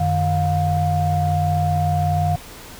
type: tone cluster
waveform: sine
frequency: 91.4 / 152.7 / 710 Hz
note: F#2 / D#3 / F5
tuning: -21 / -32 / +28 cents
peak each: -20 dBFS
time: 0-2.36 s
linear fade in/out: 5 ms
effects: tanh soft clip ceiling -8 dBFS + pink hiss -39 dBFS RMS until 2.79 s